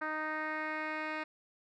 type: tone with low-pass filter sweep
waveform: 10% pulse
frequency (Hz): 310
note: D#4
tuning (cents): -6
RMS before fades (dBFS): -37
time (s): 0.01-1.24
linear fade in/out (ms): 10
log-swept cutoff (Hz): 1600 to 2700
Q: 2.6
effects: none